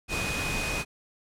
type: tone in noise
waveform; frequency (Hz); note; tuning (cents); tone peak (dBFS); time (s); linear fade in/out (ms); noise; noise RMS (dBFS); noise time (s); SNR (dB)
sine; 2494; D#7; +3; -32; 0.08-0.85; 50; pink; -31; 0.08-0.85; -4
effects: low-pass 10000 Hz 12 dB/octave